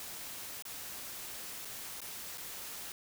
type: noise with dropouts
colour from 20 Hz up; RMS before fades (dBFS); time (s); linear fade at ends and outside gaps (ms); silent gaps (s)
white; -44; 0-2.92; 1; 0.623-0.652 / 1.649-1.653 / 2.005-2.016 / 2.375-2.38
effects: none